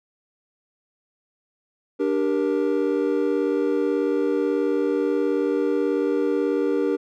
triangle chord, G minor, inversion second, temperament just, 294 / 392 / 470.4 Hz, D4 / G4 / Bb4, +2 / 0 / +16 cents, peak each -22 dBFS, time 1.99-6.97 s, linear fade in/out 20 ms, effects none

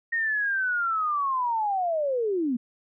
sine linear sweep, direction down, 1864.7 to 227.1 Hz, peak -23 dBFS, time 0.12-2.57 s, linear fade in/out 10 ms, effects none

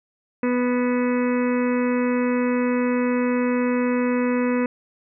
harmonic tone with a mistuned harmonic, 246.9 Hz, B3, in tune, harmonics 1 / 2 / 4 / 5 / 6 / 7 / 8 / 9 / 10, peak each -20 / -24 / -32 / -37 / -37 / -39 / -36 / -40 / -38 dBFS, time 0.43-4.66 s, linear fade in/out 2 ms, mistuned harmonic 10, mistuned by +60 cents, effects none

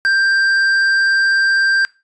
sine tone with hard clipping, 1579 Hz, G6, 12 cents sharp, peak -13 dBFS, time 0.05-1.85 s, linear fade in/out 0 ms, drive 6 dB, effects noise-tail reverb RT60 0.3 s tail -22 dB re dry + resampled to 22050 Hz

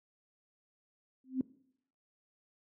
sine tone with exponential growth, 260 Hz, C4, 11 cents flat, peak -25 dBFS, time 1.24-1.41 s, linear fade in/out 2 ms, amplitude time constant 36 ms, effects noise-tail reverb RT60 0.7 s tail -20 dB re dry + high-pass 100 Hz 12 dB/octave

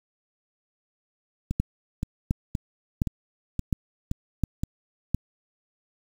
two click trains, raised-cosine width 5 ms, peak -10 / -14 dBFS, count 6 / 7, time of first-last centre 1.6-5.146 / 1.51-4.635 s, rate 1.41 / 1.92 Hz, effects 7-bit

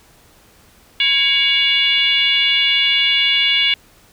sine tone with frequency modulation, 2844 Hz, F7, 31 cents sharp, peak -12 dBFS, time 1-3.74 s, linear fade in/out 2 ms, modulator 598 Hz, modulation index 1.3, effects pink hiss -50 dBFS RMS until 4.12 s

